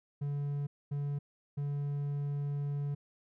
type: tone bursts at uneven times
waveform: triangle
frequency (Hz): 143.3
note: D3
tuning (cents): -42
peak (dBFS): -30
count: 3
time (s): 0.21-0.67 / 0.91-1.19 / 1.57-2.95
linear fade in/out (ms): 10
effects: none